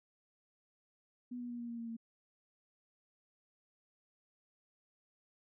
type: tone with pitch steps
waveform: sine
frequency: 245.8 / 242.8 / 239.9 / 237 / 234.2 / 231.3 / 228.5 Hz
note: B3 / B3 / A#3 / A#3 / A#3 / A#3 / A#3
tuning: -8 / -29 / +50 / +29 / +8 / -13 / -34 cents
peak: -40 dBFS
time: 1.31-1.968 s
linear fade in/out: 10 ms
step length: 94 ms
effects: none